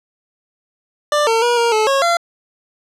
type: tone with pitch steps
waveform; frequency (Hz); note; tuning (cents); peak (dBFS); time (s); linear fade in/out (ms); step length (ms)
25% pulse; 592 / 453.1 / 479.9 / 468.6 / 433 / 547 / 685; D5 / A#4 / B4 / A#4 / A4 / C#5 / F5; +14 / -49 / -50 / +9 / -28 / -23 / -34; -9; 1.12-2.17; 2; 150
effects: low-pass 8000 Hz 12 dB/octave